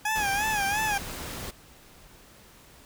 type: tone with vibrato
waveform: 20% pulse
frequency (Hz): 830.6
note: G#5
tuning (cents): 0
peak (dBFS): -20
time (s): 0.05-0.98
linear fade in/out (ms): 5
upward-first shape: sine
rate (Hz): 2.9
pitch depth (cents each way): 97
type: noise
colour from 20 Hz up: pink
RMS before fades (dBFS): -37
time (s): 0.15-1.51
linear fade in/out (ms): 10
effects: pink hiss -53 dBFS RMS until 2.85 s